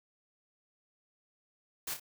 white noise with echo, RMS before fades -37 dBFS, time 1.87-1.94 s, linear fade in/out 5 ms, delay 29 ms, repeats 2, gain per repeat -7 dB, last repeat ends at 1.998 s, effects none

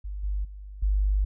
sine tone with level steps, 49.83 Hz, G1, 29 cents sharp, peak -31 / -25 / -38 / -20 dBFS, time 0.04-1.25 s, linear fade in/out 10 ms, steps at 0.23 / 0.44 / 0.82 s, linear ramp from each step 10 ms, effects none

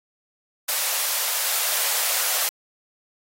white high-pass noise, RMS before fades -23 dBFS, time 0.68-2.49 s, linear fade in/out 10 ms, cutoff 500 Hz, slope 48 dB/octave, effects AAC 48 kbps

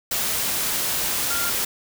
sine tone in noise, 1396.9 Hz, F6, in tune, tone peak -28 dBFS, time 1.3-1.5 s, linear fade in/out 5 ms, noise white, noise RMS -24 dBFS, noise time 0.11-1.65 s, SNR -7 dB, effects none

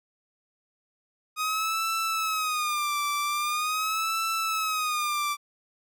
sawtooth tone with vibrato, 1244.5 Hz, D#6, in tune, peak -22 dBFS, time 1.36-5.37 s, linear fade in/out 50 ms, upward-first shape sine, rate 0.43 Hz, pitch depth 110 cents each way, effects AAC 64 kbps

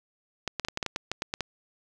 clicks, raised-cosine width 0.2 ms, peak -12 dBFS, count 12, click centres 0.477 / 0.597 / 0.649 / 0.685 / 0.774 / 0.828 / 0.863 / 0.961 / 1.116 / 1.221 / 1.339 / 1.407 s, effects none

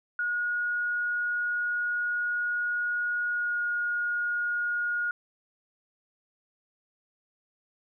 sine tone with pitch glide, 1445 to 1435 Hz, F#6 to F6, -41 to +47 cents, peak -26 dBFS, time 0.19-5.11 s, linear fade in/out 2 ms, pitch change -12 cents, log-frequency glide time 3.3-3.61 s, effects none

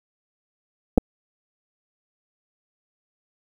clicks, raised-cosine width 2 ms, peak -3 dBFS, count 2, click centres 0.977 / 0.981 s, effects 7-bit

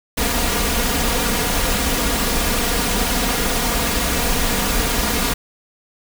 pink noise with comb filter, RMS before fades -19 dBFS, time 0.17-5.34 s, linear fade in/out 10 ms, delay 4.2 ms, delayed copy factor +0.6, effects none

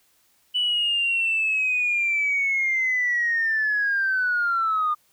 sine linear sweep, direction down, 2977 to 1208 Hz, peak -19 dBFS, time 0.54-4.95 s, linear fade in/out 20 ms, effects tanh soft clip ceiling -15 dBFS + white hiss -63 dBFS RMS until 5.12 s

